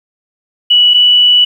sine tone pair in turn, 2943 / 2954 Hz, F#7 / F#7, -10 / -3 cents, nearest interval unison, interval 7 cents, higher second, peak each -4 dBFS, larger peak neither, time 0.7-0.94 / 0.94-1.45 s, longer second, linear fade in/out 10 ms, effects 7-bit

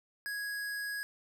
square tone, 1661.2 Hz, G#6, in tune, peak -36 dBFS, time 0.26-1.03 s, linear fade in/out 0 ms, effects none

